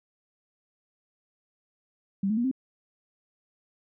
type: tone with pitch steps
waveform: sine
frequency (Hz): 195.8 / 216 / 238.3 / 262.9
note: G3 / A3 / A#3 / C4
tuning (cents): -2 / -32 / +38 / +8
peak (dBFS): -23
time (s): 2.23-2.514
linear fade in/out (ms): 5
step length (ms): 71
effects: none